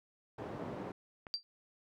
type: band-pass noise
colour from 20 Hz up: white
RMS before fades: -43 dBFS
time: 0.38-0.92 s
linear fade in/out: 5 ms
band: 110 to 580 Hz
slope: 12 dB/octave
type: click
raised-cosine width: 0.5 ms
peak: -31 dBFS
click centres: 1.268 s
type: tone with exponential decay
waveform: sine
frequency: 4699 Hz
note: D8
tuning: in tune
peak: -29 dBFS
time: 1.34-1.43 s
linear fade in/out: 0 ms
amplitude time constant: 19 ms
effects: none